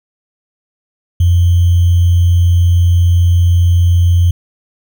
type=tone with sample-and-hold; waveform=sine; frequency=87.31 Hz; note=F2; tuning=in tune; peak=-6 dBFS; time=1.2-4.31 s; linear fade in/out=5 ms; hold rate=3150 Hz; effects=none